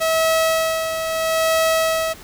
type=tone with tremolo; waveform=sawtooth; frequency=646 Hz; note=E5; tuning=35 cents flat; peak=-11 dBFS; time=0-2.14 s; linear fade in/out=20 ms; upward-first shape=sine; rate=0.77 Hz; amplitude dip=55%; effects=pink hiss -41 dBFS RMS until 2.23 s